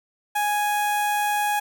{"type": "tone with notch filter", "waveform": "sawtooth", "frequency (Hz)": 830.6, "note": "G#5", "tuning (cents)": 0, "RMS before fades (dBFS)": -23, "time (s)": [0.35, 1.6], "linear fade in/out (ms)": 10, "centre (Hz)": 4600, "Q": 1.3, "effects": []}